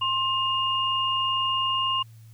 sine tone pair together, 1057.2 / 2833 Hz, C6 / F7, +18 / +24 cents, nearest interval octave + perfect fourth, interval 1706 cents, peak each -25 dBFS, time 0.01-2.03 s, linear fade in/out 10 ms, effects added 112 Hz sine -45 dBFS peak until 2.33 s + white hiss -62 dBFS RMS until 2.33 s

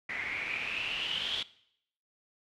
white noise with low-pass filter sweep, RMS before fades -35 dBFS, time 0.09-1.43 s, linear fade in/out 5 ms, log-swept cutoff 2000 to 3400 Hz, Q 9.9, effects noise-tail reverb RT60 0.7 s tail -19 dB re dry

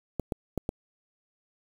clicks, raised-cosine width 2 ms, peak -15 dBFS, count 4, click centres 0.197 / 0.322 / 0.577 / 0.691 s, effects 7-bit

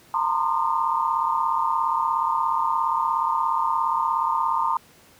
sine tone cluster, 907 / 944 / 1043 / 1213 Hz, A#5 / A#5 / C6 / D#6, -48 / +22 / -6 / -44 cents, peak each -25 / -28 / -24 / -27 dBFS, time 0.14-4.77 s, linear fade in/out 2 ms, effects pink hiss -53 dBFS RMS until 5.19 s + high-pass 80 Hz 12 dB/octave

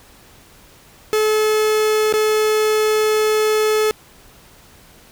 45% pulse tone with dropouts, 430.6 Hz, A4, 37 cents flat, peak -14 dBFS, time 1.13-3.91 s, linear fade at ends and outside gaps 0 ms, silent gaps 2.126-2.138 s, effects pink hiss -47 dBFS RMS until 5.11 s

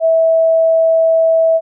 sine tone, 652 Hz, E5, 19 cents flat, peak -8 dBFS, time 0-1.61 s, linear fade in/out 50 ms, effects none

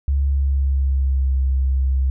sine tone with pitch glide, 69.4 to 66.19 Hz, C#2 to C2, +3 to +21 cents, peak -15 dBFS, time 0.08-2.1 s, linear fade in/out 0 ms, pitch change -82 cents, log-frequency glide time 0.24-1.36 s, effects none

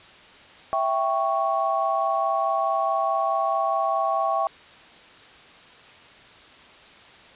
sine chord, C# diminished, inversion first, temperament equal, 659.3 / 784 / 1108.7 Hz, E5 / G5 / C#6, 0 / 0 / 0 cents, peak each -25 dBFS, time 0.73-4.47 s, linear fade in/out 0 ms, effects white hiss -48 dBFS RMS until 7.35 s + resampled to 8000 Hz

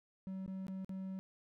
triangle tone with dropouts, 190 Hz, F#3, 46 cents sharp, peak -38 dBFS, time 0.27-1.19 s, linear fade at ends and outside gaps 0 ms, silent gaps 0.462-0.478 / 0.668-0.682 / 0.846-0.893 s, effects none

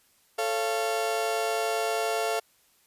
35% pulse chord, A augmented, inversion none, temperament just, 440 / 550 / 687.5 Hz, A4 / C#5 / E#5, 0 / -14 / -27 cents, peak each -28 / -33 / -27 dBFS, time 0.38-2.4 s, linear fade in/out 10 ms, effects white hiss -64 dBFS RMS until 2.86 s + resampled to 32000 Hz

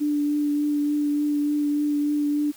sine tone with vibrato, 293.7 Hz, D4, in tune, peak -20 dBFS, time 0-2.52 s, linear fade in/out 20 ms, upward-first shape triangle, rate 3.4 Hz, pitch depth 16 cents each way, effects white hiss -49 dBFS RMS until 2.56 s

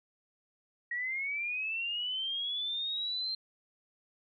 sine linear sweep, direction up, 1893 to 4167 Hz, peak -32 dBFS, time 0.91-3.35 s, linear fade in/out 5 ms, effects none

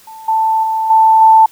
sine tone with level steps, 885 Hz, A5, 10 cents sharp, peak -30 / -10 / -13 / -5 / -3 dBFS, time 0.07-1.46 s, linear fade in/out 5 ms, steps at 0.28 / 0.63 / 0.9 / 1.21 s, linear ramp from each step 5 ms, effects white hiss -45 dBFS RMS until 1.51 s

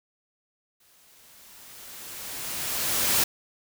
white noise with exponential growth, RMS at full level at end -21 dBFS, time 0.8-3.24 s, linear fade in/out 5 ms, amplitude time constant 530 ms, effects none

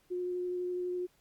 sine tone with vibrato, 359.3 Hz, F4, 49 cents sharp, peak -32 dBFS, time 0.1-1.07 s, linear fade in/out 20 ms, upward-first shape sine, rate 12 Hz, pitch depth 9 cents each way, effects pink hiss -69 dBFS RMS until 1.2 s + Opus 48 kbps

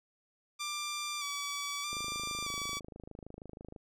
10% pulse tone with vibrato, 1165 Hz, D6, 14 cents flat, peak -27 dBFS, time 0.59-2.8 s, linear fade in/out 20 ms, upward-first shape square, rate 0.8 Hz, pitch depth 30 cents each way
click train, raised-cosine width 2 ms, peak -33 dBFS, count 49, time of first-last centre 1.93-3.762 s, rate 26.2 Hz
effects resampled to 32000 Hz

